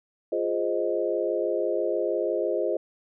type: chord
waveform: sine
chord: F minor seventh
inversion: none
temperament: equal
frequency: 349.2 / 415.3 / 523.3 / 622.3 Hz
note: F4 / Ab4 / C5 / Eb5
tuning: 0 / 0 / 0 / 0 cents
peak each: -29 dBFS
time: 0.32-2.77 s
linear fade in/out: 5 ms
effects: none